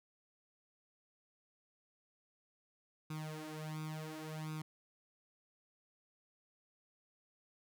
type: tone with flanger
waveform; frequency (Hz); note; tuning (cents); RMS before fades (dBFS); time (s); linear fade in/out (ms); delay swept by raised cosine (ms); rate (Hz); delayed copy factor
sawtooth; 155.56; D#3; 0; -44; 3.1-4.62; 5; 0.8 to 5.6; 0.7; +0.85
effects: none